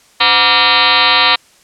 sine tone with frequency modulation, 2492 Hz, D#7, 2 cents sharp, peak -7 dBFS, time 0.2-1.36 s, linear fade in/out 10 ms, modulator 220 Hz, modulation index 7.8, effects white hiss -48 dBFS RMS until 1.63 s + low-pass 9000 Hz 12 dB/octave

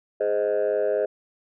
sine chord, Ab major, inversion none, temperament just, 415.3 / 519.1 / 623 Hz, Ab4 / C5 / Eb5, 0 / -14 / +2 cents, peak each -23 dBFS, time 0.2-1.06 s, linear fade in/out 10 ms, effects tanh soft clip ceiling -16 dBFS

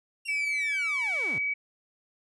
sawtooth linear sweep, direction down, 2794 to 82.5 Hz, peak -34 dBFS, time 0.25-1.39 s, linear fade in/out 10 ms
sine tone with pitch glide, 2299 to 2275 Hz, D7 to C#7, -37 to +44 cents, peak -26 dBFS, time 0.28-1.54 s, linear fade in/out 10 ms, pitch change -19 cents, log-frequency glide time 0.58-1.13 s
effects resampled to 24000 Hz

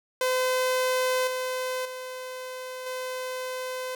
sawtooth tone with level steps, 511 Hz, C5, 41 cents flat, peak -19 / -24 / -31 / -27 dBFS, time 0.21-3.95 s, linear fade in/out 2 ms, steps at 1.27 / 1.85 / 2.86 s, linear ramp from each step 5 ms, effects none

